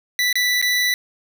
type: tone with dropouts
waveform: 25% pulse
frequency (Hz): 1975.5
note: B6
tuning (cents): 0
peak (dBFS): -13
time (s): 0.19-0.94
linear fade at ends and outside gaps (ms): 1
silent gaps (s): 0.328-0.355 / 0.615-0.625
effects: none